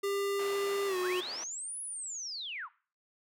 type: tone with pitch glide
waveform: square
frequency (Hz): 399 to 363.8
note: G4 to F#4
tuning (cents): +31 to -29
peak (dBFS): -31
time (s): 0.03-1.21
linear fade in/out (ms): 10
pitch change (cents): -160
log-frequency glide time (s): 0.87-0.97
type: band-pass noise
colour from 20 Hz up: pink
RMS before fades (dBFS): -46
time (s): 0.39-1.44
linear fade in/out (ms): 5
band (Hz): 440 to 4000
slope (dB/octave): 12
type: linear two-way sweep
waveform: sine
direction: up then down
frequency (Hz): 830.6 to 10548 to 830.6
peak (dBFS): -37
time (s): 1-2.69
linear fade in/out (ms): 50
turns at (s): 1.81
effects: noise-tail reverb RT60 0.4 s tail -20 dB re dry